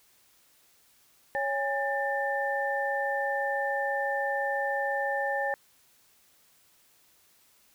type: tone cluster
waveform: sine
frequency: 555 / 817 / 1783 Hz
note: C#5 / G#5 / A6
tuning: +2 / -29 / +22 cents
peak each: -31 dBFS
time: 1.35-5.54 s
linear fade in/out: 0 ms
effects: white hiss -63 dBFS RMS until 7.74 s